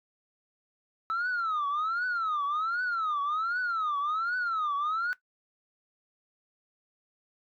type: tone with vibrato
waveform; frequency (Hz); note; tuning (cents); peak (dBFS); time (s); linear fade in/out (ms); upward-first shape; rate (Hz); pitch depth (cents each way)
sine; 1300; E6; -24; -25; 1.1-5.13; 0; triangle; 1.3; 260
effects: noise-tail reverb RT60 0.1 s tail -17 dB re dry + tanh soft clip ceiling -25 dBFS